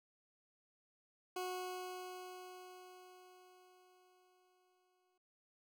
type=tone with exponential decay; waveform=20% pulse; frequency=366.2 Hz; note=F#4; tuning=18 cents flat; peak=-34 dBFS; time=1.36-5.18 s; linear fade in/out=5 ms; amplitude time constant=830 ms; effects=none